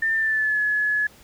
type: tone with pitch glide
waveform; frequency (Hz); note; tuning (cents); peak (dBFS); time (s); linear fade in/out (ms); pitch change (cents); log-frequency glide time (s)
sine; 1795 to 1702.1; A6 to G#6; +34 to +42; -19; 0.02-1.07; 5; -92; 0.15-0.6
effects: pink hiss -51 dBFS RMS until 1.23 s